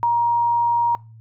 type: tone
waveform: sine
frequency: 944 Hz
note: A#5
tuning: 22 cents sharp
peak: -15 dBFS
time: 0.03-0.95 s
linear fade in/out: 0 ms
effects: noise-tail reverb RT60 0.3 s tail -24 dB re dry + added 112 Hz sine -41 dBFS peak until 1.2 s